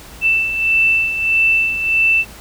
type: beating tone pair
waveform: sine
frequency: 2660 / 2661.6 Hz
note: E7 / E7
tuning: +15 / +16 cents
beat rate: 1.6 Hz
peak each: -13 / -20 dBFS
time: 0.21-2.25 s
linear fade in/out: 50 ms
effects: added 56 Hz sine -39 dBFS peak until 2.4 s + pink hiss -38 dBFS RMS until 2.4 s